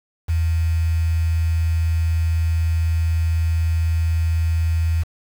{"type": "tone with quantisation", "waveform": "sine", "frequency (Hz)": 82, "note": "E2", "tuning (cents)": -9, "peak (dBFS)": -16, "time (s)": [0.28, 5.04], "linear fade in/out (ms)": 20, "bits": 6, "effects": []}